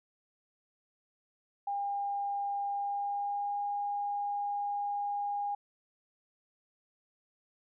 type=tone with pitch glide; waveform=sine; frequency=805 to 814.4 Hz; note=G5 to G#5; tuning=+46 to -34 cents; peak=-31 dBFS; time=1.67-5.55 s; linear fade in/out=5 ms; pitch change=+20 cents; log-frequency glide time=2.7-3.6 s; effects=none